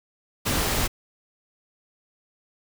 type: noise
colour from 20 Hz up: pink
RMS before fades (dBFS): -24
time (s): 0.45-0.88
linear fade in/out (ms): 20
effects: none